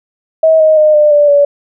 sine tone with pitch steps, 640 / 626.1 / 612.5 / 599.2 / 586.2 / 573.5 Hz, D#5 / D#5 / D#5 / D5 / D5 / D5, +49 / +11 / -27 / +35 / -3 / -41 cents, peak -4 dBFS, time 0.43-1.45 s, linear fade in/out 5 ms, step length 170 ms, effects none

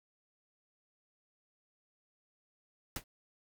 pink noise with exponential decay, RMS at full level -33 dBFS, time 2.96-3.04 s, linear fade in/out 2 ms, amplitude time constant 17 ms, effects none

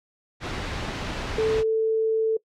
pink noise, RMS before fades -30 dBFS, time 0.4-1.64 s, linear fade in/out 50 ms
sine tone with pitch glide, 440 to 443.1 Hz, A4 to A4, 0 to +12 cents, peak -19 dBFS, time 1.38-2.37 s, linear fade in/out 5 ms, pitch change +12 cents, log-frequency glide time 1.55-1.7 s
effects noise-tail reverb RT60 0.1 s tail -22 dB re dry + low-pass 4000 Hz 12 dB/octave

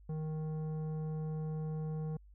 sine tone with tanh clipping, 155.9 Hz, D#3, 4 cents sharp, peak -37 dBFS, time 0.09-2.17 s, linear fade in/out 5 ms, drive 11 dB, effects added 50 Hz sine -55 dBFS peak until 2.34 s

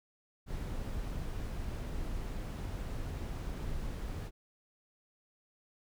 brown noise, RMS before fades -38 dBFS, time 0.46-4.31 s, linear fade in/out 50 ms, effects none

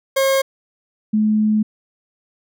40% pulse / sine tone pair in turn, 539 / 214.3 Hz, C#5 / A3, -49 / -45 cents, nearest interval octave + major third, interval 1596 cents, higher first, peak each -13 / -13 dBFS, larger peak neither, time 0.16-0.42 / 1.13-1.63 s, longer second, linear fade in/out 10 ms, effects none

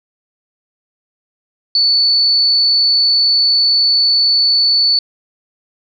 sine tone, 4469 Hz, C#8, 13 cents sharp, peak -9 dBFS, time 1.75-4.99 s, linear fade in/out 2 ms, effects none

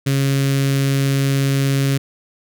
sawtooth tone with notch filter, 137.2 Hz, C#3, 17 cents flat, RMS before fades -17 dBFS, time 0.06-1.98 s, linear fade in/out 10 ms, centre 850 Hz, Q 0.6, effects none

